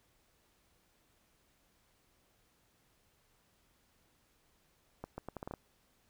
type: accelerating click train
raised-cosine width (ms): 1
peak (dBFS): -27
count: 8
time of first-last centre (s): 5.04-5.538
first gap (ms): 140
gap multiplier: 0.76
effects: pink hiss -72 dBFS RMS until 6.09 s